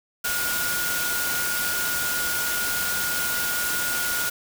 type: tone in noise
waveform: sine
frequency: 1435 Hz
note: F6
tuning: 47 cents sharp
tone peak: -27 dBFS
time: 0.24-4.3 s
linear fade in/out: 10 ms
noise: white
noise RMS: -27 dBFS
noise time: 0.24-4.3 s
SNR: -3 dB
effects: none